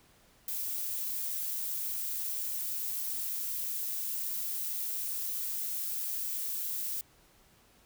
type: noise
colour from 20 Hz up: violet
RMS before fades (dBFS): -35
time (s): 0.48-7.01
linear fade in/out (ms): 2
effects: pink hiss -63 dBFS RMS until 7.85 s